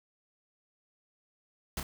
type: noise with echo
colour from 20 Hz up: pink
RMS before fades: -34 dBFS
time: 1.77-1.8 s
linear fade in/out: 2 ms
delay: 30 ms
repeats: 1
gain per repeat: -5 dB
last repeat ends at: 1.83 s
effects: none